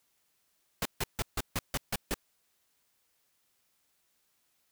pink noise bursts, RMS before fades -31 dBFS, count 8, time 0.82-2.142 s, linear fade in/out 2 ms, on 34 ms, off 150 ms, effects white hiss -74 dBFS RMS until 4.71 s

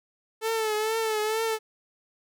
sawtooth tone with vibrato, 438 Hz, A4, 8 cents flat, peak -21 dBFS, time 0.41-1.59 s, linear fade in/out 50 ms, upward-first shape triangle, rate 2.2 Hz, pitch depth 63 cents each way, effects none

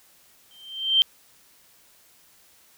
sine tone with exponential growth, 3136 Hz, G7, in tune, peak -12 dBFS, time 0.51-1.02 s, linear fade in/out 0 ms, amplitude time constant 110 ms, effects white hiss -57 dBFS RMS until 2.77 s

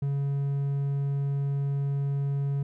triangle tone, 140 Hz, C#3, 18 cents sharp, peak -23 dBFS, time 0.02-2.63 s, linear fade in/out 5 ms, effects none

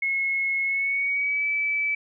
sine tone with pitch glide, 2176 to 2305 Hz, C#7 to D7, -33 to -33 cents, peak -22 dBFS, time 0.02-1.95 s, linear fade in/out 5 ms, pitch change +100 cents, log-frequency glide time 0.64-1.47 s, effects none

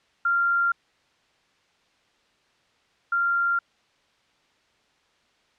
sine tone pair in turn, 1388 / 1388 Hz, F6 / F6, -11 / -11 cents, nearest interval unison, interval 0 cents, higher neither, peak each -19 / -20 dBFS, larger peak first, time 0.25-0.72 / 3.12-3.59 s, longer neither, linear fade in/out 5 ms, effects white hiss -64 dBFS RMS until 5.58 s + low-pass 4000 Hz 12 dB/octave

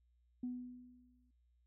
sine tone with exponential decay, 248.2 Hz, B3, 9 cents sharp, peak -36 dBFS, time 0.43-1.31 s, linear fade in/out 5 ms, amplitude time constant 190 ms, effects tanh soft clip ceiling -32 dBFS + added 60 Hz sine -70 dBFS peak until 1.66 s

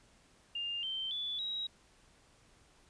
sine tone with pitch steps, 2807 / 3115 / 3456 / 3834 Hz, F7 / G7 / A7 / A#7, +8 / -12 / -32 / +48 cents, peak -35 dBFS, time 0.55-1.67 s, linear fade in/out 5 ms, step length 280 ms, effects pink hiss -65 dBFS RMS until 2.89 s + resampled to 22050 Hz

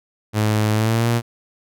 sawtooth tone with pitch glide, 107.2 to 117.58 Hz, A2 to A#2, -45 to +15 cents, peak -12 dBFS, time 0.33-1.22 s, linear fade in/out 50 ms, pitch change +160 cents, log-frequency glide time 0.72-1.08 s, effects none

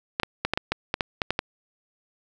clicks, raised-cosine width 0.3 ms, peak -7 dBFS, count 11, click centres 0.199 / 0.233 / 0.45 / 0.536 / 0.575 / 0.72 / 0.941 / 1.008 / 1.218 / 1.306 / 1.391 s, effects none

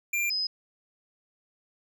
square / sine tone pair in turn, 2380 / 5043 Hz, D7 / D#8, +22 / +22 cents, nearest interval octave + minor second, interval 1300 cents, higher second, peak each -26 dBFS, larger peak neither, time 0.13-0.3 / 0.3-0.47 s, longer neither, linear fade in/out 5 ms, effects none

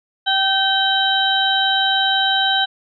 harmonic tone, 774 Hz, G5, 22 cents flat, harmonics 1 / 2 / 4 / 5, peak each -20 / -20 / -20 / -20 dBFS, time 0.26-2.66 s, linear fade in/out 20 ms, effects none

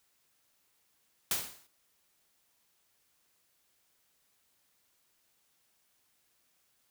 white noise with exponential decay, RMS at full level -28 dBFS, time 1.31-1.67 s, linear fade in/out 2 ms, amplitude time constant 78 ms, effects white hiss -73 dBFS RMS until 6.9 s

